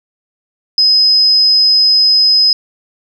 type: tone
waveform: sine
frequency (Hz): 5060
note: D#8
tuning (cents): +28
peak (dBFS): -6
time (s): 0.78-2.53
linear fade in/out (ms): 2
effects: 7-bit